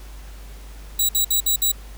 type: tone bursts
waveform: 10% pulse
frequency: 3892 Hz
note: B7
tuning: 26 cents flat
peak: -9 dBFS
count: 5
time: 0.99-1.718 s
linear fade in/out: 5 ms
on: 100 ms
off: 57 ms
effects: added 50 Hz sine -36 dBFS peak until 1.97 s + pink hiss -47 dBFS RMS until 1.97 s